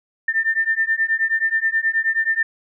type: beating tone pair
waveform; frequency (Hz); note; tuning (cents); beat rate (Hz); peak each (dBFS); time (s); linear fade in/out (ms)
sine; 1793 / 1802.4; A6 / A6; +32 / +41; 9.4; -20; 0.28-2.43; 5
effects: none